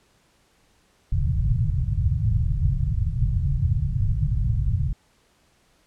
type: low-pass noise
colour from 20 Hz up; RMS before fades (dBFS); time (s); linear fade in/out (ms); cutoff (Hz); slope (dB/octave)
white; -22; 1.12-4.93; 2; 140; 48
effects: pink hiss -62 dBFS RMS until 5.86 s + low-pass 10000 Hz 12 dB/octave